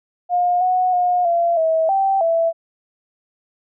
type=tone with pitch steps; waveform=sine; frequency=712 / 735 / 717 / 684 / 645 / 778 / 663 Hz; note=F5 / F#5 / F5 / F5 / E5 / G5 / E5; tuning=+33 / -12 / +45 / -36 / -38 / -13 / +10 cents; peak=-14 dBFS; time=0.29-2.53 s; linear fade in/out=50 ms; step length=320 ms; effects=none